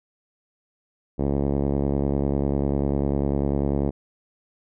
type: tone with low-pass filter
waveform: 5% pulse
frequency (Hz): 70.1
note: C#2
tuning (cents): +20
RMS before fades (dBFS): -23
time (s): 1.18-3.91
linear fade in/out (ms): 20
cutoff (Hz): 380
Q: 0.71
effects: none